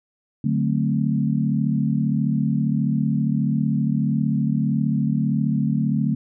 sine chord, D dominant seventh, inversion none, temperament equal, 146.83 / 185 / 220 / 261.6 Hz, D3 / F#3 / A3 / C4, 0 / 0 / 0 / 0 cents, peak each -22 / -26 / -22 / -27 dBFS, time 0.44-6.15 s, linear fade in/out 5 ms, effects none

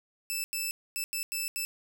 10% pulse tone bursts at uneven times, 2637 Hz, E7, in tune, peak -22 dBFS, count 6, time 0.3-0.44 / 0.53-0.71 / 0.96-1.04 / 1.13-1.23 / 1.32-1.48 / 1.56-1.65 s, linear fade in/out 0 ms, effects none

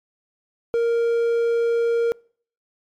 triangle tone, 466.2 Hz, A#4, in tune, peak -15 dBFS, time 0.74-2.12 s, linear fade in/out 0 ms, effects noise-tail reverb RT60 0.5 s tail -26 dB re dry + MP3 96 kbps

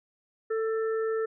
harmonic tone, 444.2 Hz, A4, 16 cents sharp, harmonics 1 / 3 / 4, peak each -26 / -38 / -42 dBFS, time 0.5-1.26 s, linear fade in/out 10 ms, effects none

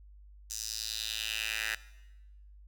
10% pulse tone with high-pass filter sweep, 110 Hz, A2, in tune, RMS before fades -36 dBFS, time 0.5-1.75 s, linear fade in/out 5 ms, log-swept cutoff 6300 to 1900 Hz, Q 2.8, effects noise-tail reverb RT60 1.0 s tail -18 dB re dry + added 50 Hz sine -51 dBFS peak until 2.67 s

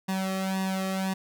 sawtooth tone with flanger, 190.3 Hz, F#3, 49 cents sharp, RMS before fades -29 dBFS, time 0.08-1.14 s, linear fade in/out 10 ms, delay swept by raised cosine 1.1 to 1.61 ms, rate 1.9 Hz, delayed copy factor +0.9, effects none

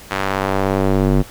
square tone with band-pass filter sweep, 48.47 Hz, G1, 19 cents flat, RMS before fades -17 dBFS, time 0.1-1.23 s, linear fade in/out 20 ms, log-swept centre 1700 to 230 Hz, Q 0.82, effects pink hiss -39 dBFS RMS until 1.3 s

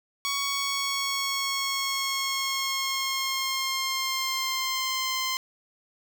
10% pulse tone with pitch glide, 1118 to 1043.1 Hz, C#6 to C6, +14 to -6 cents, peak -18 dBFS, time 0.25-5.37 s, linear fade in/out 0 ms, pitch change -120 cents, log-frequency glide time 0.36-5.17 s, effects none

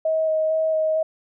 sine tone with vibrato, 633 Hz, D#5, 30 cents sharp, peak -18 dBFS, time 0.05-1.03 s, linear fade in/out 5 ms, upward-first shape square, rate 2.2 Hz, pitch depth 10 cents each way, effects none

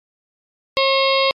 harmonic tone, 540 Hz, C#5, 45 cents flat, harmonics 1 / 2 / 4 / 5 / 6 / 7 / 8 / 9, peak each -17 / -20 / -23 / -24 / -25 / -25 / -26 / -27 dBFS, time 0.77-1.31 s, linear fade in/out 0 ms, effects MP3 64 kbps

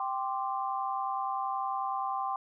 sine chord, G suspended fourth, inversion none, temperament just, 784 / 1045.3 / 1176 Hz, G5 / C6 / D6, 0 / -2 / +2 cents, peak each -33 / -34 / -37 dBFS, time 0-2.36 s, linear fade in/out 2 ms, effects none

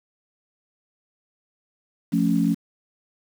sine chord, F augmented, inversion none, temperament equal, 174.61 / 220 / 277.2 Hz, F3 / A3 / C#4, 0 / 0 / 0 cents, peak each -22 dBFS, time 2.12-2.55 s, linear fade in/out 20 ms, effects 7-bit

